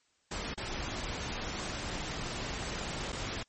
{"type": "noise with dropouts", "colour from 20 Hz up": "pink", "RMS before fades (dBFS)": -37, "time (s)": [0.31, 3.43], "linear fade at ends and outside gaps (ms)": 5, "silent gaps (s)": [[0.541, 0.575], [3.121, 3.127]], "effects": ["white hiss -72 dBFS RMS until 3.48 s", "MP3 32 kbps"]}